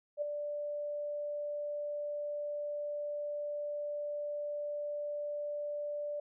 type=tone with ADSR envelope; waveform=sine; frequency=587.3 Hz; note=D5; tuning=in tune; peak=-29 dBFS; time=0.17-6.2 s; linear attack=49 ms; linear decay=7 ms; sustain=-6 dB; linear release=5 ms; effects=none